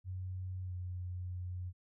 sine tone with pitch glide, 92.5 to 90.28 Hz, F#2 to F#2, 0 to -42 cents, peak -38 dBFS, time 0.04-1.73 s, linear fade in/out 50 ms, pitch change -42 cents, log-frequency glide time 0.63-0.74 s, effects none

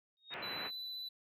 sine tone with exponential growth, 3729 Hz, A#7, in tune, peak -39 dBFS, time 0.17-0.34 s, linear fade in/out 0 ms, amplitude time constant 35 ms
white low-pass noise, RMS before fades -44 dBFS, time 0.3-0.71 s, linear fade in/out 50 ms, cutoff 2700 Hz, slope 48 dB/octave
triangle tone with vibrato, 3992 Hz, B7, 18 cents sharp, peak -40 dBFS, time 0.42-1.09 s, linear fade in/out 10 ms, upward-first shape sine, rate 15 Hz, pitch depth 14 cents each way
effects high-pass 150 Hz 12 dB/octave

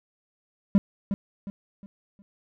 triangle tone with echo, 199.1 Hz, G3, 27 cents sharp, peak -12 dBFS, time 0.75-0.78 s, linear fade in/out 0 ms, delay 360 ms, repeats 4, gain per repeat -9 dB, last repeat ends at 2.22 s, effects none

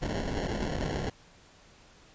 pink noise with sample-and-hold, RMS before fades -32 dBFS, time 0.01-1.1 s, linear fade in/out 10 ms, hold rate 1225 Hz, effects pink hiss -57 dBFS RMS until 2.14 s + resampled to 16000 Hz

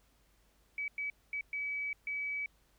sine tone bursts at uneven times, 2285 Hz, D7, 48 cents flat, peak -34 dBFS, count 5, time 0.78-0.88 / 0.98-1.1 / 1.33-1.41 / 1.53-1.93 / 2.07-2.46 s, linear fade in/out 2 ms, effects added 50 Hz sine -69 dBFS peak until 2.78 s + pink hiss -71 dBFS RMS until 2.78 s

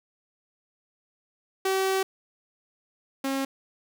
sawtooth tone pair in turn, 382.8 / 270.7 Hz, G4 / C#4, -41 / -41 cents, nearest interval tritone, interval 600 cents, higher first, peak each -19 / -22 dBFS, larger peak first, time 1.65-2.03 / 3.24-3.45 s, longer first, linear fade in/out 5 ms, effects 10-bit

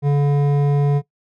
triangle tone with hard clipping, 143.3 Hz, D3, 42 cents flat, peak -15 dBFS, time 0.02-1.02 s, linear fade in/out 50 ms, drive 14 dB, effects noise-tail reverb RT60 0.1 s tail -19 dB re dry

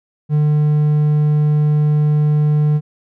triangle tone, 150 Hz, D3, 37 cents sharp, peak -9 dBFS, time 0.29-2.81 s, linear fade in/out 50 ms, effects none

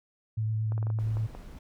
sine tone with vibrato, 109.4 Hz, A2, 9 cents flat, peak -26 dBFS, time 0.37-1.27 s, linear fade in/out 10 ms, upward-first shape triangle, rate 8.7 Hz, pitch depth 18 cents each way
clicks, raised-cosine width 1 ms, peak -28 dBFS, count 8, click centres 0.721 / 0.779 / 0.828 / 0.869 / 0.902 / 0.988 / 1.17 / 1.35 s
brown noise, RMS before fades -44 dBFS, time 0.99-1.59 s, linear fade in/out 5 ms
effects none

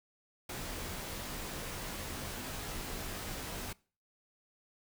pink noise with comb filter, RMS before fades -41 dBFS, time 0.49-3.73 s, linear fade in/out 5 ms, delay 18 ms, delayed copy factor -0.5, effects noise-tail reverb RT60 0.4 s tail -23 dB re dry

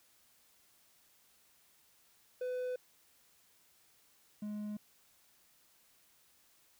triangle tone pair in turn, 502 / 209.5 Hz, B4 / G#3, +28 / +15 cents, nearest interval octave + minor third, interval 1513 cents, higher first, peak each -33 / -36 dBFS, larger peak first, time 2.41-2.76 / 4.42-4.77 s, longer neither, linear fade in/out 5 ms, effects white hiss -68 dBFS RMS until 6.79 s

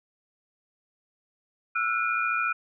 sine tone cluster, 1334 / 1448 / 2424 Hz, E6 / F#6 / D#7, +20 / -38 / -46 cents, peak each -27 / -29 / -29 dBFS, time 1.75-2.53 s, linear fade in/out 10 ms, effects none

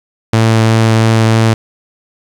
sawtooth tone, 112.1 Hz, A2, 33 cents sharp, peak -3 dBFS, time 0.33-1.54 s, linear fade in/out 5 ms, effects low-pass 8000 Hz 12 dB/octave + 7-bit

